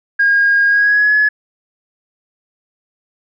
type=tone with pitch glide; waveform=sine; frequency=1627 to 1700 Hz; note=G#6 to G#6; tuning=-36 to +40 cents; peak=-8 dBFS; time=0.19-1.29 s; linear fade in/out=10 ms; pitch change=+76 cents; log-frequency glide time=0.67-1.15 s; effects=tanh soft clip ceiling -4 dBFS